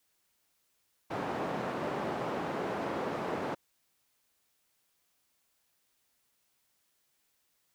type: band-pass noise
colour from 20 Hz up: white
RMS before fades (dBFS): -35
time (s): 1.1-3.55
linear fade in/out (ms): 10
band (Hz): 170 to 780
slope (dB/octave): 12
effects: white hiss -75 dBFS RMS until 7.74 s